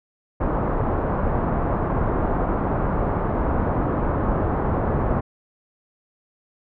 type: low-pass noise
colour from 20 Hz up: pink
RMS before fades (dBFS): -22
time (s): 0.4-5.21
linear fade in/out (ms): 10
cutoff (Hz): 1200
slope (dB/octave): 24
effects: none